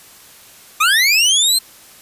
25% pulse linear sweep, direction up, 1174.7 to 4212 Hz, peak -7 dBFS, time 0.8-1.59 s, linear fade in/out 10 ms, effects white hiss -43 dBFS RMS until 2.01 s + resampled to 32000 Hz

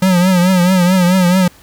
square tone with vibrato, 181.9 Hz, F#3, 29 cents flat, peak -9 dBFS, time 0.02-1.48 s, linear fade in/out 5 ms, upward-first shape triangle, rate 4.6 Hz, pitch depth 91 cents each way, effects pink hiss -44 dBFS RMS until 1.62 s

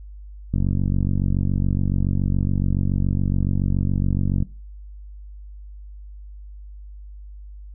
click train, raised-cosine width 5 ms, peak -9 dBFS, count 184, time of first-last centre 0.54-4.425 s, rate 47.1 Hz, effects noise-tail reverb RT60 0.3 s tail -18 dB re dry + added 50 Hz sine -36 dBFS peak until 7.74 s

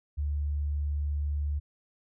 sine tone, 73 Hz, D2, 10 cents flat, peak -27 dBFS, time 0.17-1.6 s, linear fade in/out 20 ms, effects none

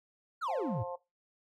triangle exponential sweep, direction down, 1491 to 93.4 Hz, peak -30 dBFS, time 0.41-0.84 s, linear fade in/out 20 ms
harmonic tone, 176.5 Hz, F3, 19 cents sharp, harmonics 3 / 4 / 5 / 6, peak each -39 / -46 / -43 / -47 dBFS, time 0.48-0.96 s, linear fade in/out 10 ms
effects noise-tail reverb RT60 0.2 s tail -17 dB re dry

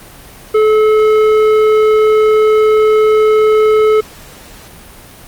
triangle tone with tanh clipping, 431.4 Hz, A4, 34 cents flat, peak -8 dBFS, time 0.54-4.01 s, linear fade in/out 10 ms, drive 15 dB, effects pink hiss -36 dBFS RMS until 5.27 s + Opus 32 kbps

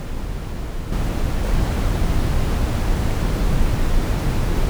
brown noise with level steps, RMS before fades -26 / -20 / -18 dBFS, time 0-4.69 s, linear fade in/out 0 ms, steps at 0.92 / 1.43 s, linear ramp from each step 5 ms, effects none

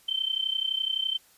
sine tone with amplitude modulation, 3099 Hz, G7, 21 cents flat, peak -22 dBFS, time 0.08-1.18 s, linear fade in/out 10 ms, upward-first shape sine, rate 31.8 Hz, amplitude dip 85%, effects white hiss -59 dBFS RMS until 1.37 s + resampled to 32000 Hz

